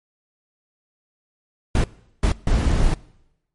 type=noise bursts at uneven times; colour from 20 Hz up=brown; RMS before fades=-17 dBFS; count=3; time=1.75-1.84 / 2.23-2.32 / 2.47-2.94 s; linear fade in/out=2 ms; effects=noise-tail reverb RT60 0.9 s tail -22 dB re dry + MP3 48 kbps